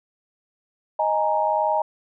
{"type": "chord", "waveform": "sine", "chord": "D# suspended fourth", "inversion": "none", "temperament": "equal", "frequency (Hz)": [622.3, 830.6, 932.3], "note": ["D#5", "G#5", "A#5"], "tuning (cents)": [0, 0, 0], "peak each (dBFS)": -23, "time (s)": [0.99, 1.82], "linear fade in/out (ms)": 5, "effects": []}